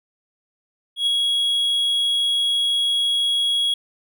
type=tone with ADSR envelope; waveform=triangle; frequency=3322 Hz; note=G#7; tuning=in tune; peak=-14 dBFS; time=0.96-3.74 s; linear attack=110 ms; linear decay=6 ms; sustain=-2 dB; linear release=3 ms; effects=none